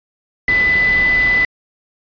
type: tone in noise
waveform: sine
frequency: 1999 Hz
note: B6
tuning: 20 cents sharp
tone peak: -11 dBFS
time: 0.48-1.45 s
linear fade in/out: 2 ms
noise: pink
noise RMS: -25 dBFS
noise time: 0.48-1.45 s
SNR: +11 dB
effects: resampled to 11025 Hz